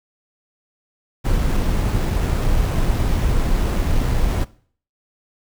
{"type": "noise with sample-and-hold", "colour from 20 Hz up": "brown", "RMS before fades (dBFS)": -18, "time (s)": [1.24, 4.45], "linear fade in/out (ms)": 20, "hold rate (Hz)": 8820, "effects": ["noise-tail reverb RT60 0.5 s tail -20 dB re dry"]}